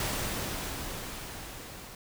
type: noise with level ramp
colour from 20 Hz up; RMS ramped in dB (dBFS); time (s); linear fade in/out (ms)
pink; -31 to -46; 0-1.95; 2
effects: none